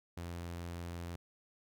sawtooth tone, 86 Hz, F2, 26 cents flat, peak -37 dBFS, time 0.17-1.16 s, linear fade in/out 5 ms, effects none

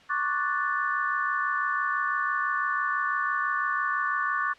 sine chord, D major seventh, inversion third, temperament equal, 1108.7 / 1174.7 / 1480 / 1760 Hz, C#6 / D6 / F#6 / A6, 0 / 0 / 0 / 0 cents, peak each -30 dBFS, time 0.09-4.54 s, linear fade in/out 20 ms, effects white hiss -53 dBFS RMS until 4.58 s + low-pass 3000 Hz 12 dB/octave

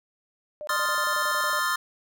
sine tone bursts, 601 Hz, D5, 40 cents sharp, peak -33 dBFS, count 11, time 0.61-1.592 s, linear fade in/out 0 ms, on 62 ms, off 30 ms
square chord, F dominant seventh, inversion second, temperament equal, 1046.5 / 1244.5 / 1396.9 / 1760 Hz, C6 / Eb6 / F6 / A6, 0 / 0 / 0 / 0 cents, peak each -30 dBFS, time 0.69-1.76 s, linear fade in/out 5 ms
effects none

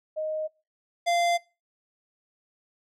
sine / square tone pair in turn, 622.3 / 691.7 Hz, D#5 / F5, 0 / -17 cents, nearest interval major second, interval 183 cents, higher second, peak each -27 / -22 dBFS, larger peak second, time 0.16-0.48 / 1.06-1.38 s, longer neither, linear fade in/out 20 ms, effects noise-tail reverb RT60 0.3 s tail -23 dB re dry + low-pass 8000 Hz 12 dB/octave

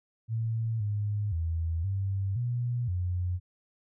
sine tone with pitch steps, 113.1 / 103.8 / 82.4 / 97.4 / 121.1 / 89.9 Hz, A2 / G#2 / E2 / G2 / B2 / F#2, +48 / 0 / 0 / -11 / -34 / -49 cents, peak -27 dBFS, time 0.28-3.4 s, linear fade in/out 50 ms, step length 520 ms, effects none

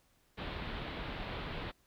pink low-pass noise, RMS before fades -41 dBFS, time 0.37-1.72 s, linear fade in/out 20 ms, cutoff 4000 Hz, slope 48 dB/octave, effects pink hiss -71 dBFS RMS until 1.86 s

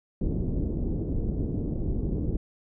pink low-pass noise, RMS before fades -28 dBFS, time 0.21-2.37 s, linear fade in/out 5 ms, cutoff 390 Hz, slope 24 dB/octave, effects none

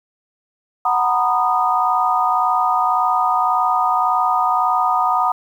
sine chord, B major seventh, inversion second, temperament just, 740.8 / 926 / 987.8 / 1234.7 Hz, F#5 / A#5 / B5 / D#6, +2 / -12 / 0 / -14 cents, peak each -19 / -21 / -22 / -18 dBFS, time 0.85-5.32 s, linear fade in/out 5 ms, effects 8-bit

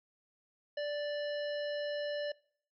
harmonic tone, 586 Hz, D5, 4 cents flat, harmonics 1 / 3 / 5 / 7 / 9, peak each -34 / -44 / -48 / -51 / -53 dBFS, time 0.77-2.32 s, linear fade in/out 5 ms, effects noise-tail reverb RT60 0.6 s tail -24 dB re dry

